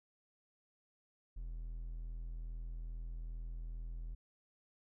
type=tone; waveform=triangle; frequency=41.2 Hz; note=E1; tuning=in tune; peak=-39 dBFS; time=1.36-4.15 s; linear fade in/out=10 ms; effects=none